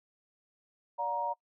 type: tone cluster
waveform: sine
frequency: 580 / 721 / 940 Hz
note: D5 / F#5 / A#5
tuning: -22 / -45 / +14 cents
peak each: -38 / -38 / -31 dBFS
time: 0.98-1.34 s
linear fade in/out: 20 ms
effects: noise-tail reverb RT60 0.1 s tail -24 dB re dry